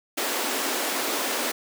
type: high-pass noise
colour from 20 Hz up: pink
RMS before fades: -27 dBFS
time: 0.17-1.52 s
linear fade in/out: 10 ms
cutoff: 250 Hz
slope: 48 dB/octave
effects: none